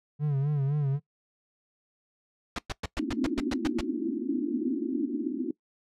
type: tone with vibrato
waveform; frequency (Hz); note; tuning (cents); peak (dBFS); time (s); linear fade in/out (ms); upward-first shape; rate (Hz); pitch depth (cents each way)
triangle; 142.7; D3; -49; -22; 0.19-1; 50; sine; 3.9; 94
type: noise bursts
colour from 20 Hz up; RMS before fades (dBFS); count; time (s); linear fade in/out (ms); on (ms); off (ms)
pink; -31; 10; 2.56-3.81; 2; 26; 110
type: band-pass noise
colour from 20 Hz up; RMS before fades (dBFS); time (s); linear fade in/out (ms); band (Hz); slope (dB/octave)
pink; -30; 2.99-5.51; 5; 230 to 350; 96
effects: noise-tail reverb RT60 0.1 s tail -21 dB re dry + low-pass 5000 Hz 12 dB/octave